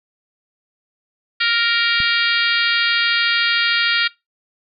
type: harmonic tone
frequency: 466.6 Hz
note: A#4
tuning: 2 cents sharp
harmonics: 3 / 4 / 5 / 6 / 7 / 8 / 9 / 10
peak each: -21 / -22 / -23 / -24 / -24 / -25 / -26 / -26 dBFS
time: 1.4-4.08 s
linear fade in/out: 10 ms
type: click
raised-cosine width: 5 ms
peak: -19 dBFS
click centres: 2.003 s
effects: noise-tail reverb RT60 0.2 s tail -21 dB re dry